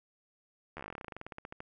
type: slowing click train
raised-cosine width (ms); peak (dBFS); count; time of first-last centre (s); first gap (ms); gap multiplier
0.5; -27; 24; 0.77-1.604; 12; 1.09
effects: none